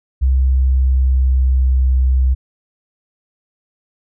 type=tone with pitch glide; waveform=sine; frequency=65.41 to 64.47 Hz; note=C2 to C2; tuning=0 to -25 cents; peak=-10 dBFS; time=0.21-2.35 s; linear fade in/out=20 ms; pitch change=-25 cents; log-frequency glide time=0.34-1.84 s; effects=none